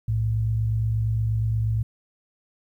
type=tone pair together; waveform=sine; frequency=62 / 110.47 Hz; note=B1 / A2; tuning=+7 / +7 cents; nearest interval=minor seventh; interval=1000 cents; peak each=-29 / -21 dBFS; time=0.08-1.83 s; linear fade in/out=5 ms; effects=10-bit